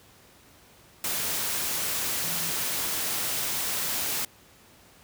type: tone in noise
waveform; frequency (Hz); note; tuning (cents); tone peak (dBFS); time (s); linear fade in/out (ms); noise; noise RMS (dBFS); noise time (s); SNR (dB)
sine; 166.9; E3; +22; -40; 2.24-2.5; 2; white; -29; 1.04-4.25; -14
effects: pink hiss -55 dBFS RMS until 5.03 s + high-pass 60 Hz 12 dB/octave